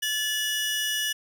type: tone pair together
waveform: sawtooth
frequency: 1730 / 2918 Hz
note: A6 / F#7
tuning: -30 / -25 cents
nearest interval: major sixth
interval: 905 cents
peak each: -26 / -24 dBFS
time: 0.02-1.13 s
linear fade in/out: 10 ms
effects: none

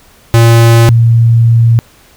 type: tone pair in turn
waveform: square / sine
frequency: 115.8 / 115.8 Hz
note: A#2 / A#2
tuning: -11 / -11 cents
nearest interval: unison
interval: 0 cents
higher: neither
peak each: -3 dBFS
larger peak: neither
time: 0.34-0.89 / 0.89-1.79 s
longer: second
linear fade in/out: 0 ms
effects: pink hiss -43 dBFS RMS until 2.16 s

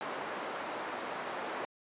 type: band-pass noise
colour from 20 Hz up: white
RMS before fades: -39 dBFS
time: 0.01-1.65 s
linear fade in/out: 0 ms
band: 320 to 1200 Hz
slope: 12 dB/octave
effects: resampled to 8000 Hz

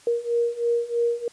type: beating tone pair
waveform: sine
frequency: 469.6 / 472.7 Hz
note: A#4 / A#4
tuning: +13 / +24 cents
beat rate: 3.1 Hz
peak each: -25 / -23 dBFS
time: 0.07-1.28 s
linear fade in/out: 2 ms
effects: white hiss -52 dBFS RMS until 1.32 s + resampled to 22050 Hz

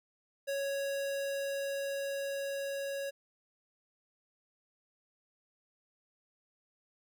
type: tone with level ramp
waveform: square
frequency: 554.4 Hz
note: C#5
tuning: in tune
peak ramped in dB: -33 to -36 dBFS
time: 0.47-3.11 s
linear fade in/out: 20 ms
effects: none

